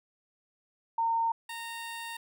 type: tone pair in turn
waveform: sine / 15% pulse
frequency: 915 / 922.4 Hz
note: A#5 / A#5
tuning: -32 / -19 cents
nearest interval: unison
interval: 13 cents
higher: second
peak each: -25 / -31 dBFS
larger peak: first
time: 0.98-1.32 / 1.49-2.17 s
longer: second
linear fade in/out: 5 ms
effects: none